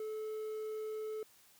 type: tone with quantisation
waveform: triangle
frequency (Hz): 433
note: A4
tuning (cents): -28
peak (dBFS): -36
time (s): 0-1.23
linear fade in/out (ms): 2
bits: 11
effects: white hiss -64 dBFS RMS until 1.59 s